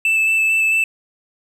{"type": "tone with vibrato", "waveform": "triangle", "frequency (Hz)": 2637, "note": "E7", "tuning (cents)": 0, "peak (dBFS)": -12, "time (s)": [0.05, 0.84], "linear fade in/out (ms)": 2, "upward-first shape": "square", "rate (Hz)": 4.5, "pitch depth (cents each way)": 9, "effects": []}